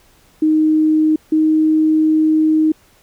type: tone pair in turn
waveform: sine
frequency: 311.1 / 312.6 Hz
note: D#4 / D#4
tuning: 0 / +8 cents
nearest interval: unison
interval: 8 cents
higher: second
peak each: -10 dBFS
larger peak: neither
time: 0.42-1.16 / 1.32-2.72 s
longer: second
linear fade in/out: 5 ms
effects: pink hiss -52 dBFS RMS until 3.02 s

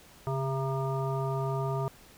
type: harmonic tone with a mistuned harmonic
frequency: 134 Hz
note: C3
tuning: 42 cents sharp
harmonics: 1 / 3 / 5 / 7 / 9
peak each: -30 / -35 / -37 / -38 / -40 dBFS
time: 0.27-1.88 s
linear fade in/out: 0 ms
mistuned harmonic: 1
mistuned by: +29 cents
effects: pink hiss -55 dBFS RMS until 2.17 s

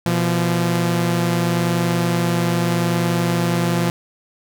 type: tone pair together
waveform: sawtooth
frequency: 121.48 / 171.8 Hz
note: B2 / F3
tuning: -28 / -28 cents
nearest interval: tritone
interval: 600 cents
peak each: -18 / -14 dBFS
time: 0.06-3.9 s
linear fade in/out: 0 ms
effects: none

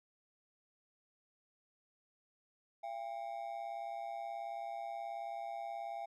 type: ring-modulated tone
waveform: triangle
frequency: 740 Hz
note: F#5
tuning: in tune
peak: -35 dBFS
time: 2.83-6.06 s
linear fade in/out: 10 ms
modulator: 59.3 Hz
effects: none

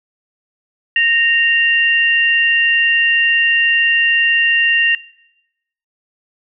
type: tone pair together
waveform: sine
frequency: 1854.9 / 2777 Hz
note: A#6 / F7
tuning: -9 / -10 cents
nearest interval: perfect fifth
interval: 699 cents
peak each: -13 dBFS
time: 0.96-4.95 s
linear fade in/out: 2 ms
effects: noise-tail reverb RT60 0.9 s tail -21 dB re dry

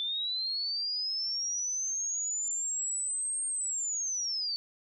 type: linear two-way sweep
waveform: sine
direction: up then down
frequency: 3510 to 8620 to 4459 Hz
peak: -30 dBFS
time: 0-4.56 s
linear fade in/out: 0 ms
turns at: 3.46 s
effects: none

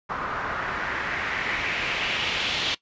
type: noise with low-pass filter sweep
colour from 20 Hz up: white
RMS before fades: -28 dBFS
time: 0.09-2.75 s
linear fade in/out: 10 ms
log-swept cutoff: 1200 to 3500 Hz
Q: 2.5
effects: noise-tail reverb RT60 0.1 s tail -19 dB re dry + resampled to 16000 Hz

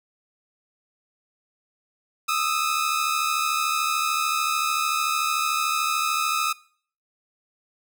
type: tone pair together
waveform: sawtooth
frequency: 1236.5 / 1310 Hz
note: D#6 / E6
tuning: -11 / -11 cents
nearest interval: minor second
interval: 100 cents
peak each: -21 dBFS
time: 2.28-6.53 s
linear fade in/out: 10 ms
effects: noise-tail reverb RT60 0.5 s tail -21 dB re dry

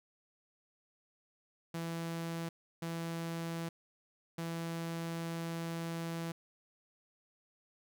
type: tone bursts at uneven times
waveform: sawtooth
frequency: 166.4 Hz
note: E3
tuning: 17 cents sharp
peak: -33 dBFS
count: 3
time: 1.74-2.49 / 2.82-3.69 / 4.38-6.32 s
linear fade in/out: 5 ms
effects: none

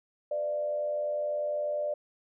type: tone with frequency modulation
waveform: sine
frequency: 594 Hz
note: D5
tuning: 20 cents sharp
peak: -28 dBFS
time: 0.31-1.94 s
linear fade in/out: 5 ms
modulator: 88.4 Hz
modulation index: 0.44
effects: none

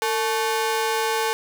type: ring-modulated tone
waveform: sawtooth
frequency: 659.3 Hz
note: E5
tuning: in tune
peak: -14 dBFS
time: 0.02-1.33 s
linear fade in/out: 0 ms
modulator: 207 Hz
effects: none

